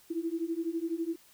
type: beating tone pair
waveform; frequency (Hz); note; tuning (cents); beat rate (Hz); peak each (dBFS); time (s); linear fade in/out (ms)
sine; 324.9 / 336.9; E4 / E4; -25 / +38; 12; -34 / -33; 0.1-1.16; 10
effects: white hiss -60 dBFS RMS until 1.33 s